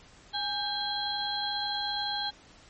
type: harmonic tone with a mistuned harmonic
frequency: 822 Hz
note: G#5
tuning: 18 cents flat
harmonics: 1 / 2 / 4 / 5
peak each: -34 / -39 / -35 / -33 dBFS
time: 0.33-2.31 s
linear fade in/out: 20 ms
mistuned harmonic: 2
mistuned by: -72 cents
effects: pink hiss -55 dBFS RMS until 2.69 s + MP3 32 kbps